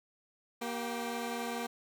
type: tone cluster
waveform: 15% pulse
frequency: 236.3 / 385.8 / 784 Hz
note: A#3 / G4 / G5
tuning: +24 / -28 / 0 cents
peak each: -30 / -36 / -38 dBFS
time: 0.61-1.67 s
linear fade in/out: 10 ms
effects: none